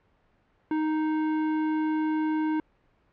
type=tone with tanh clipping; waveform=sine; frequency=311.1 Hz; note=D#4; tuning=in tune; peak=-26 dBFS; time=0.71-2.6 s; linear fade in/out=2 ms; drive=17 dB; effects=pink hiss -66 dBFS RMS until 3.12 s + low-pass 2000 Hz 12 dB/octave